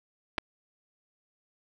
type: clicks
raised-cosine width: 0.3 ms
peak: -13 dBFS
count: 2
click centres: 0.381 / 0.384 s
effects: 9-bit